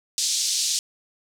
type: band-pass noise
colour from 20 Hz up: pink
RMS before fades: -24 dBFS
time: 0.18-0.79 s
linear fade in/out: 0 ms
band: 4100 to 8200 Hz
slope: 24 dB/octave
effects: none